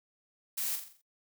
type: noise with echo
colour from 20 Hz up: blue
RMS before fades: -34 dBFS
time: 0.57-0.76 s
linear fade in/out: 10 ms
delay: 43 ms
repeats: 6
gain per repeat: -6 dB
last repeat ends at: 1.018 s
effects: noise-tail reverb RT60 0.1 s tail -22 dB re dry